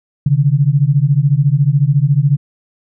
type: beating tone pair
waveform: sine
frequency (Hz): 135.1 / 149.1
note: C#3 / D3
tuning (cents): -44 / +27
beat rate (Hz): 14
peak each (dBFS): -12 / -12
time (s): 0.26-2.37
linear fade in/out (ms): 5
effects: none